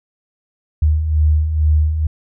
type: beating tone pair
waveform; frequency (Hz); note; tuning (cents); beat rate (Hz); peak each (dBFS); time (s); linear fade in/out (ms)
sine; 75 / 77.2; D2 / D#2; +37 / -13; 2.2; -20 / -12; 0.82-2.07; 5
effects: none